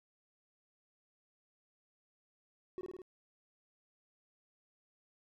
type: tone with echo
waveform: triangle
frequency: 370 Hz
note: F#4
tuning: in tune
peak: -37 dBFS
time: 2.78-2.81 s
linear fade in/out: 0 ms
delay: 52 ms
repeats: 4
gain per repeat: -2 dB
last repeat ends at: 3.018 s
effects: none